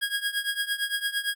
25% pulse tone with tremolo, 1641 Hz, G#6, 21 cents flat, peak -19 dBFS, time 0.01-1.35 s, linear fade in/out 20 ms, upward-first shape triangle, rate 8.8 Hz, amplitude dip 90%, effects none

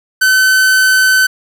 45% pulse tone, 1523 Hz, F#6, 50 cents sharp, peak -7 dBFS, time 0.21-1.27 s, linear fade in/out 10 ms, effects none

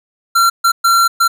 square tone bursts at uneven times, 1366 Hz, F6, 39 cents flat, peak -9 dBFS, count 4, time 0.35-0.5 / 0.64-0.72 / 0.84-1.08 / 1.2-1.28 s, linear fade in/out 10 ms, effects none

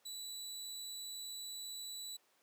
25% pulse tone, 3951 Hz, B7, in tune, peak -40 dBFS, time 0.05-2.17 s, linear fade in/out 10 ms, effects pink hiss -72 dBFS RMS until 2.42 s + high-pass 400 Hz 12 dB/octave

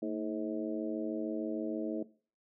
harmonic tone with a mistuned harmonic, 106.4 Hz, G#2, 42 cents sharp, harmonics 2 / 3 / 4 / 5 / 6, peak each -38 / -36 / -41 / -43 / -43 dBFS, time 0.02-2.03 s, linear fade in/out 5 ms, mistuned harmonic 2, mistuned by +100 cents, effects noise-tail reverb RT60 0.4 s tail -18 dB re dry

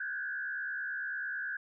sine tone with frequency modulation, 1582 Hz, G6, 15 cents sharp, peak -34 dBFS, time 0-1.57 s, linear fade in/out 5 ms, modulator 69.1 Hz, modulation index 1.4, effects none

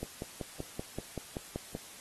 click train, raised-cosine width 2 ms, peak -23 dBFS, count 10, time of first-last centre 0.03-1.751 s, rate 5.23 Hz, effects white hiss -50 dBFS RMS until 2 s + AAC 32 kbps

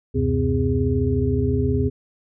sine tone cluster, 75 / 94.2 / 128.4 / 256.5 / 410 Hz, D2 / F#2 / C3 / C4 / G#4, +37 / +32 / -32 / -34 / -22 cents, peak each -24 dBFS, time 0.14-1.9 s, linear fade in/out 20 ms, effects none

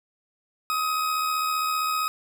40% pulse tone with amplitude modulation, 1262 Hz, D#6, 24 cents sharp, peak -21 dBFS, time 0.7-2.08 s, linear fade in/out 0 ms, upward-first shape sine, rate 75.3 Hz, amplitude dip 35%, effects none

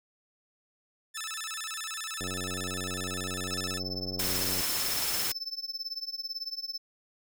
10% pulse tone with vibrato, 1516 Hz, F#6, 42 cents sharp, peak -26 dBFS, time 1.14-3.8 s, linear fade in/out 20 ms, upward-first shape square, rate 15 Hz, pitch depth 260 cents each way
click train, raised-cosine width 2 ms, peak -26 dBFS, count 222, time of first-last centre 2.21-4.607 s, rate 92.2 Hz
triangle tone with tremolo, 5274 Hz, E8, in tune, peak -29 dBFS, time 3.52-6.78 s, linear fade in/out 5 ms, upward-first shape triangle, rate 18 Hz, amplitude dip 100%
white noise, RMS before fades -31 dBFS, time 4.19-5.32 s, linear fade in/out 5 ms
effects none

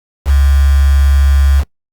sine tone with quantisation, 69.3 Hz, C#2, in tune, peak -6 dBFS, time 0.25-1.64 s, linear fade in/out 50 ms, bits 4, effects noise-tail reverb RT60 0.1 s tail -23 dB re dry + Opus 48 kbps

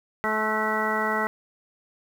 harmonic tone with a mistuned harmonic, 216 Hz, A3, 32 cents flat, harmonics 1 / 2 / 3 / 4 / 5 / 6 / 7 / 9, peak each -32 / -31 / -32 / -30 / -32 / -30 / -32 / -29 dBFS, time 0.24-1.27 s, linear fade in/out 0 ms, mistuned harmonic 6, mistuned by +28 cents, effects 8-bit

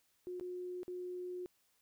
sine tone with dropouts, 360.6 Hz, F#4, 45 cents flat, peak -40 dBFS, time 0.27-1.46 s, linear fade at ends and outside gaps 0 ms, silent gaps 0.398-0.41 / 0.832-0.88 s, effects white hiss -75 dBFS RMS until 1.81 s

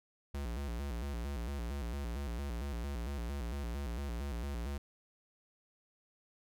square tone with vibrato, 64.1 Hz, C2, 35 cents flat, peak -37 dBFS, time 0.34-4.78 s, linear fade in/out 5 ms, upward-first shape square, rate 4.4 Hz, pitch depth 170 cents each way, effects none

